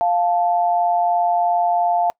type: tone pair together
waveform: sine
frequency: 699.9 / 877 Hz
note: F5 / A5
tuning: +4 / -6 cents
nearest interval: major third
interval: 390 cents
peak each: -16 / -21 dBFS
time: 0.01-2.1 s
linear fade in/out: 0 ms
effects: noise-tail reverb RT60 0.1 s tail -25 dB re dry